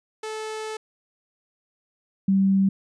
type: tone pair in turn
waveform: sawtooth / sine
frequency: 435.3 / 193.9 Hz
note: A4 / G3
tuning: -19 / -19 cents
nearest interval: octave + major second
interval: 1400 cents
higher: first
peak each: -26 / -16 dBFS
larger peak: second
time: 0.23-0.77 / 2.28-2.69 s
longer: first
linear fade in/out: 5 ms
effects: resampled to 22050 Hz